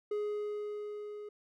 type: tone with level ramp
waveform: triangle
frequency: 417.6 Hz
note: G#4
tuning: 10 cents sharp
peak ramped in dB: -29 to -40 dBFS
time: 0.11-1.29 s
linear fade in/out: 5 ms
effects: none